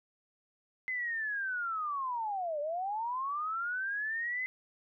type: linear two-way sweep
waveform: sine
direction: down then up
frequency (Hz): 2055 to 572 to 2055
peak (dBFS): -32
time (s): 0.88-4.46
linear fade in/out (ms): 0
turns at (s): 2.6
effects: none